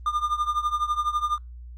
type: tone with tremolo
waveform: triangle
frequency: 1207 Hz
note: D6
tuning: 47 cents sharp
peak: -17 dBFS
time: 0.06-1.38 s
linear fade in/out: 2 ms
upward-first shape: triangle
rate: 12 Hz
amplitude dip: 90%
effects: added 60 Hz sine -38 dBFS peak until 1.77 s + Opus 32 kbps